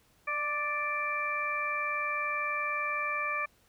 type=harmonic tone with a mistuned harmonic; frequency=587.3 Hz; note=D5; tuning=in tune; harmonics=1 / 2 / 3 / 4; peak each=-41 / -33 / -37 / -33 dBFS; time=0.27-3.46 s; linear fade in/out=10 ms; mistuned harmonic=1; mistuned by=+22 cents; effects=pink hiss -66 dBFS RMS until 3.68 s